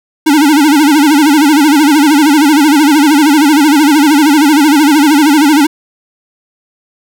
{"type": "tone with vibrato", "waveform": "square", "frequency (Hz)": 296, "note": "D4", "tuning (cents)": 14, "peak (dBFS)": -5, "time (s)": [0.26, 5.67], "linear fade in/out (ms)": 10, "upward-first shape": "sine", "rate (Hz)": 13, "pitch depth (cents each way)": 130, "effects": []}